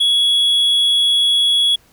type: tone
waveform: triangle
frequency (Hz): 3358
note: G#7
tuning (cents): +18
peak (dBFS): -10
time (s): 0-1.76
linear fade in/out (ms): 10
effects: pink hiss -53 dBFS RMS until 1.92 s